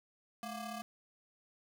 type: ring-modulated tone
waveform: 25% pulse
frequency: 466.2 Hz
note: A#4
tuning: in tune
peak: -34 dBFS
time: 0.43-0.82 s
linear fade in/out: 0 ms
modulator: 251 Hz
effects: none